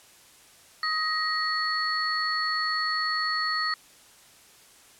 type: tone cluster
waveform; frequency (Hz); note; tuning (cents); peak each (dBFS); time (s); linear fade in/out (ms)
sine; 1259 / 1889 / 4401; D#6 / A#6 / C#8; +20 / +22 / -13; -29; 0.83-3.74; 2
effects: white hiss -54 dBFS RMS until 4.99 s + low-pass 11000 Hz 12 dB/octave